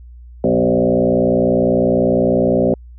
sine tone with frequency modulation, 385.9 Hz, G4, 27 cents flat, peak -11 dBFS, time 0.44-2.74 s, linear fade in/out 2 ms, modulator 60 Hz, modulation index 3.9, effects added 60 Hz sine -35 dBFS peak until 2.98 s

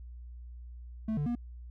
triangle tone with pitch steps, 219.1 / 146.9 / 239.2 Hz, A3 / D3 / A#3, -7 / +1 / +45 cents, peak -27 dBFS, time 1.08-1.353 s, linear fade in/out 5 ms, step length 91 ms, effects added 60 Hz sine -43 dBFS peak until 1.7 s

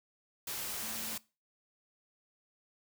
sine tone in noise, 220.5 Hz, A3, 4 cents sharp, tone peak -50 dBFS, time 0.82-1.16 s, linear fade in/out 5 ms, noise white, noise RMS -39 dBFS, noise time 0.47-1.18 s, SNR -14 dB, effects noise-tail reverb RT60 0.3 s tail -21 dB re dry

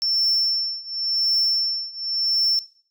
sine tone with tremolo, 5390 Hz, E8, 38 cents sharp, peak -14 dBFS, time 0.02-2.59 s, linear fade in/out 0 ms, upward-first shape triangle, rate 0.92 Hz, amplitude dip 95%, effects noise-tail reverb RT60 0.5 s tail -19 dB re dry + tanh soft clip ceiling -16 dBFS

